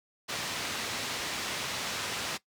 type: low-pass noise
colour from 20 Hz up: white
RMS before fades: -35 dBFS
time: 0.28-2.38 s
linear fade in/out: 20 ms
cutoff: 4800 Hz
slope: 12 dB/octave
effects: noise-tail reverb RT60 0.1 s tail -18 dB re dry + high-pass 80 Hz 12 dB/octave

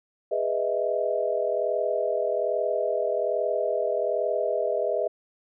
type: chord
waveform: sine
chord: E major seventh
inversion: first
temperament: just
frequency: 412 / 494.4 / 618.1 / 659.3 Hz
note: G#4 / B4 / D#5 / E5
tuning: -14 / +2 / -12 / 0 cents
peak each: -30 / -29 / -27 / -29 dBFS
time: 0.31-5.08 s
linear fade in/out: 10 ms
effects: none

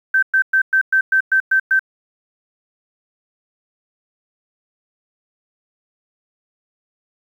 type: tone bursts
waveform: sine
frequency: 1551 Hz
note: G6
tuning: 19 cents flat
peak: -11 dBFS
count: 9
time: 0.14-1.794 s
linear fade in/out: 5 ms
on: 86 ms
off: 110 ms
effects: 8-bit

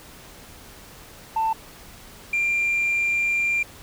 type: tone pair in turn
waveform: sine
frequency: 890 / 2382 Hz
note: A5 / D7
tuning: +20 / +24 cents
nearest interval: octave + perfect fourth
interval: 1704 cents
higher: second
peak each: -18 dBFS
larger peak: neither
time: 1.36-1.53 / 2.33-3.63 s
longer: second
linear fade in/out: 5 ms
effects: tanh soft clip ceiling -17 dBFS + pink hiss -45 dBFS RMS until 3.82 s

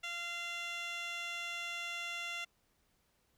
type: tone with band-pass filter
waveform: 15% pulse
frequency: 690 Hz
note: F5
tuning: 21 cents flat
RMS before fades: -41 dBFS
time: 0.03-2.45 s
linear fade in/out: 10 ms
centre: 3200 Hz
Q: 1.4
effects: pink hiss -75 dBFS RMS until 3.37 s

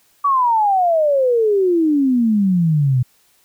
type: exponential sweep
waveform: sine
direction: down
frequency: 1156 to 122.2 Hz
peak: -12 dBFS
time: 0.24-3.03 s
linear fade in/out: 10 ms
effects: white hiss -57 dBFS RMS until 3.44 s

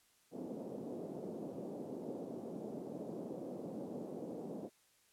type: band-pass noise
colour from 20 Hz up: pink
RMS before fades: -45 dBFS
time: 0.31-4.7 s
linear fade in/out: 50 ms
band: 190 to 580 Hz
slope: 24 dB/octave
effects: white hiss -71 dBFS RMS until 5.12 s + low-pass 12000 Hz 12 dB/octave

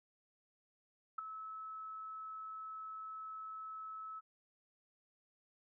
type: tone with ADSR envelope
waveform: sine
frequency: 1299 Hz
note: E6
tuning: 26 cents flat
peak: -33 dBFS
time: 1.18-4.21 s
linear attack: 8 ms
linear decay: 7 ms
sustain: -11 dB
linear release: 28 ms
effects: none

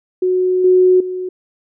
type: tone with level steps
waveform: sine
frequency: 367.6 Hz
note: F#4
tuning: 11 cents flat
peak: -12 / -7 / -20 dBFS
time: 0.22-1.29 s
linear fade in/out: 5 ms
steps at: 0.64 / 1 s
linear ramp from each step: 5 ms
effects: none

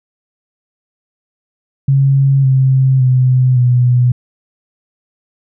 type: tone with pitch steps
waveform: sine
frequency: 136.8 / 132.29 / 127.93 / 123.72 Hz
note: C#3 / C3 / C3 / B2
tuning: -23 / +19 / -39 / +3 cents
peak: -7 dBFS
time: 1.88-4.12 s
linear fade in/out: 5 ms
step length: 560 ms
effects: none

